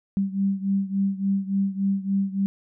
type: beating tone pair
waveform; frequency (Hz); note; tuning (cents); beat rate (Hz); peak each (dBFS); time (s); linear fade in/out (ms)
sine; 194.9 / 198.4; G3 / G3; -10 / +21; 3.5; -23 / -26; 0.17-2.46; 0
effects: none